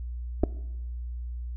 clicks, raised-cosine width 2 ms, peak -10 dBFS, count 2, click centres 0.435 / 0.438 s, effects noise-tail reverb RT60 1.0 s tail -19 dB re dry + added 60 Hz sine -32 dBFS peak until 1.56 s

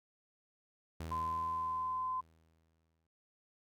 sawtooth tone with exponential decay, 81.1 Hz, E2, 28 cents flat, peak -36 dBFS, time 1-3.07 s, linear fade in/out 5 ms, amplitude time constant 450 ms
sine tone, 1026 Hz, C6, 34 cents flat, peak -34 dBFS, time 1.11-2.21 s, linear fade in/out 10 ms
effects none

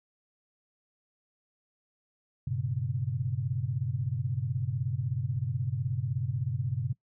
sine tone cluster, 97.6 / 120.6 / 136.8 Hz, G2 / B2 / C#3, -7 / -41 / -23 cents, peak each -35 / -32 / -32 dBFS, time 2.47-6.93 s, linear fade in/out 5 ms, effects noise-tail reverb RT60 0.1 s tail -21 dB re dry

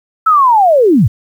sine linear sweep, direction down, 1333 to 82.3 Hz, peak -5 dBFS, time 0.26-1.08 s, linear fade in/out 10 ms, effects 7-bit

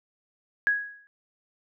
sine tone with exponential decay, 1661.2 Hz, G#6, in tune, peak -17 dBFS, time 0.67-1.07 s, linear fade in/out 0 ms, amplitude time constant 85 ms, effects none

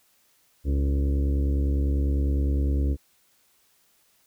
harmonic tone with a mistuned harmonic, 69.9 Hz, C#2, 15 cents sharp, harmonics 1 / 2 / 3 / 4 / 5 / 6 / 7 / 8, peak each -21 / -34 / -39 / -32 / -38 / -42 / -43 / -49 dBFS, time 0.64-2.97 s, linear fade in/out 50 ms, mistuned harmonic 6, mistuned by +41 cents, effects white hiss -64 dBFS RMS until 4.26 s

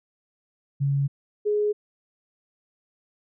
sine tone pair in turn, 139.7 / 417.9 Hz, C#3 / G#4, +14 / +11 cents, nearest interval octave + perfect fifth, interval 1897 cents, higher second, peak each -20 dBFS, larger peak neither, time 0.8-1.08 / 1.45-1.73 s, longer neither, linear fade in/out 20 ms, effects none

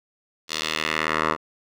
10% pulse tone with band-pass filter sweep, 78.3 Hz, D#2, 11 cents sharp, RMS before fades -25 dBFS, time 0.48-1.37 s, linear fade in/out 50 ms, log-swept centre 4600 to 1100 Hz, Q 1.4, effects none

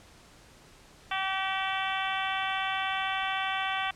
harmonic tone, 383.8 Hz, G4, 37 cents flat, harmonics 2 / 3 / 4 / 5 / 6 / 7 / 8 / 9, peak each -33 / -35 / -36 / -37 / -38 / -38 / -39 / -40 dBFS, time 1.11-3.91 s, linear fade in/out 5 ms, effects pink hiss -55 dBFS RMS until 3.95 s + low-pass 9000 Hz 12 dB/octave

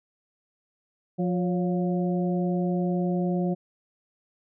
harmonic tone with a mistuned harmonic, 177.8 Hz, F3, 31 cents sharp, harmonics 1 / 2 / 3 / 4, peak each -24 / -30 / -34 / -36 dBFS, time 1.18-3.55 s, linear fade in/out 20 ms, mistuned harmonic 3, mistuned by +66 cents, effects none

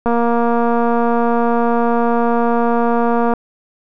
click train, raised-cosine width 1 ms, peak -4 dBFS, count 771, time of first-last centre 0.06-3.337 s, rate 235 Hz, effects none

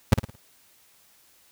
30% pulse tone with echo, 105.9 Hz, G#2, 34 cents sharp, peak -8 dBFS, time 0.12-0.14 s, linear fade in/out 5 ms, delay 55 ms, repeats 4, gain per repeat -9 dB, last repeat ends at 0.36 s, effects white hiss -59 dBFS RMS until 1.51 s

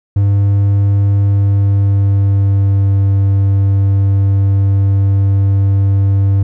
triangle tone with pitch glide, 100 to 98.34 Hz, G2 to G2, +35 to +6 cents, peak -6 dBFS, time 0.16-6.43 s, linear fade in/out 5 ms, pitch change -29 cents, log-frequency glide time 1.25-2.98 s, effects none

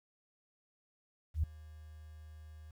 sine tone with ADSR envelope, 77.78 Hz, D#2, in tune, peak -26 dBFS, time 1.34-2.71 s, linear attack 94 ms, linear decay 5 ms, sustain -23 dB, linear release 4 ms, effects 11-bit

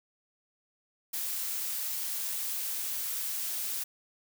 blue noise, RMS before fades -34 dBFS, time 1.13-3.84 s, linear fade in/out 10 ms, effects none

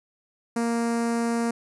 sawtooth tone with notch filter, 233.1 Hz, A#3, in tune, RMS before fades -25 dBFS, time 0.56-1.51 s, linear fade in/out 5 ms, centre 3300 Hz, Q 0.8, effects resampled to 24000 Hz

